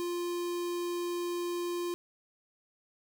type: tone with notch filter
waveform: square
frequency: 349.2 Hz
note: F4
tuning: in tune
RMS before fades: -34 dBFS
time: 0-1.94 s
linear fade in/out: 0 ms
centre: 1900 Hz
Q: 2
effects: none